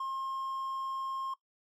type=tone; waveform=triangle; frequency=1068 Hz; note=C6; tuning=35 cents sharp; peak=-32 dBFS; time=0-1.34 s; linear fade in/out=5 ms; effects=noise-tail reverb RT60 0.1 s tail -18 dB re dry